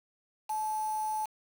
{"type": "tone with quantisation", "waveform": "sine", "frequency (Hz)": 862, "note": "A5", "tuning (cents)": -36, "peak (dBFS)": -30, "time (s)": [0.49, 1.26], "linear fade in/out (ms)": 10, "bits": 7, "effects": []}